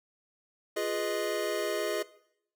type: chord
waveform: square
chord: F half-diminished seventh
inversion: none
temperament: equal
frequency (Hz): 349.2 / 415.3 / 493.9 / 622.3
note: F4 / Ab4 / Cb5 / Eb5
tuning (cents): 0 / 0 / 0 / 0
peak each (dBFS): -37 / -34 / -39 / -34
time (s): 0.76-2.03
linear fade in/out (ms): 10
effects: noise-tail reverb RT60 0.7 s tail -19 dB re dry